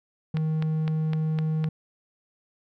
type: tone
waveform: triangle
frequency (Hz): 157.1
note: D#3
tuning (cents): +17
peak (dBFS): -21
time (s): 0.34-1.69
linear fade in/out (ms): 5
type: click train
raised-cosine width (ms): 0.3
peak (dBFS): -19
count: 6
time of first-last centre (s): 0.37-1.642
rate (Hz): 3.93
effects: none